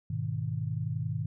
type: chord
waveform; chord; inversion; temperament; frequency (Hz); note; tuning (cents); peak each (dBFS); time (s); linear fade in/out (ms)
sine; G# minor; none; just; 103.83 / 124.59 / 155.74; G#2 / B2 / D#3; 0 / +16 / +2; -34; 0.1-1.26; 5
effects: none